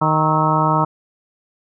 harmonic tone with a mistuned harmonic, 155.56 Hz, D#3, in tune, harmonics 1 / 2 / 3 / 4 / 5 / 6 / 7 / 8, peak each -19 / -24 / -29 / -24 / -25 / -19 / -21 / -21 dBFS, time 0.01-0.85 s, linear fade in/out 10 ms, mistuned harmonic 8, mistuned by +70 cents, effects none

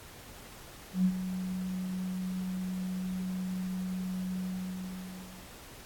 sine tone with ADSR envelope, 185 Hz, F#3, in tune, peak -21 dBFS, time 0.93-5.51 s, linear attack 120 ms, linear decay 65 ms, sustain -11 dB, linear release 1100 ms, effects pink hiss -50 dBFS RMS until 5.85 s + AAC 64 kbps

